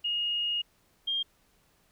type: tone pair in turn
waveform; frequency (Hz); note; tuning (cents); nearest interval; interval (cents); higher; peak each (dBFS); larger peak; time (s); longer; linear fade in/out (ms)
sine; 2862 / 3212; F7 / G7; +42 / +41; major second; 199; second; -27; neither; 0.04-0.62 / 1.07-1.23; first; 10
effects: pink hiss -67 dBFS RMS until 1.91 s

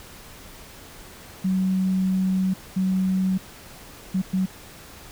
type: tone bursts at uneven times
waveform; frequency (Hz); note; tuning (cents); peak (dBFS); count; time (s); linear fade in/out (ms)
sine; 188; F#3; +28; -19; 4; 1.44-2.54 / 2.76-3.38 / 4.14-4.22 / 4.33-4.46; 10
effects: pink hiss -44 dBFS RMS until 5.11 s

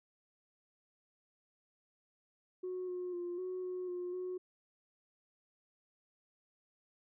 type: tone with pitch steps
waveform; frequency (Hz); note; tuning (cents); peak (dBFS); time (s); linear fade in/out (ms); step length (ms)
sine; 366.8 / 360.8 / 351 / 368.2 / 365.1 / 357.1 / 365.7; F#4 / F#4 / F4 / F#4 / F#4 / F4 / F#4; -15 / -44 / +9 / -8 / -23 / +39 / -20; -36; 2.63-4.38; 10; 250
effects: tanh soft clip ceiling -34 dBFS

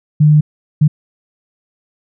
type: tone bursts at uneven times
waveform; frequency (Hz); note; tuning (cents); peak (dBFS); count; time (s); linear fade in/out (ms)
sine; 151; D3; +48; -5; 2; 0.2-0.41 / 0.81-0.88; 10
effects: none

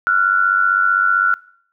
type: tone pair together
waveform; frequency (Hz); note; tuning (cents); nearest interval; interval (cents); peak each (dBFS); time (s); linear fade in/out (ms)
sine; 1372 / 1467.6; F6 / F#6; -31 / -15; minor second; 116; -15; 0.07-1.34; 0
effects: noise-tail reverb RT60 0.6 s tail -22 dB re dry

